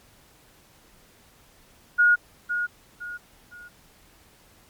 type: tone with echo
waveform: sine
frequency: 1440 Hz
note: F#6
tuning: 47 cents flat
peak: -14 dBFS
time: 1.98-2.16 s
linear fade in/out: 20 ms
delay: 510 ms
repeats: 3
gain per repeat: -9 dB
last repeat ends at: 3.69 s
effects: pink hiss -56 dBFS RMS until 4.69 s + MP3 96 kbps